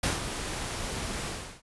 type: noise with ADSR envelope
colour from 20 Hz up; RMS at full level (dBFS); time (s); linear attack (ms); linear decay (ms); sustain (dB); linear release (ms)
pink; -26; 0.03-1.62; 7; 150; -8; 370
effects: resampled to 24000 Hz